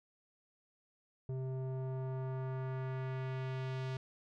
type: tone with low-pass filter sweep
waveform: square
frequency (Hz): 130.81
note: C3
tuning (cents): 0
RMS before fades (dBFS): -39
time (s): 1.29-3.97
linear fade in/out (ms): 2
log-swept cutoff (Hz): 450 to 4300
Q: 1
effects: none